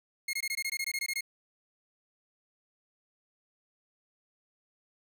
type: tone bursts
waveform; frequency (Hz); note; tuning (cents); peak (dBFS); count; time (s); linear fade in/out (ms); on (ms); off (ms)
sawtooth; 2152; C7; +48; -27; 13; 0.28-1.209; 5; 53; 20
effects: 10-bit